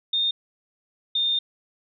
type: tone pair in turn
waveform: sine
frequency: 3654 / 3633 Hz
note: A#7 / A#7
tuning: -35 / -45 cents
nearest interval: unison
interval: 10 cents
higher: first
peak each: -20 dBFS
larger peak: neither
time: 0.13-0.31 / 1.15-1.39 s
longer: second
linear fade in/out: 5 ms
effects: none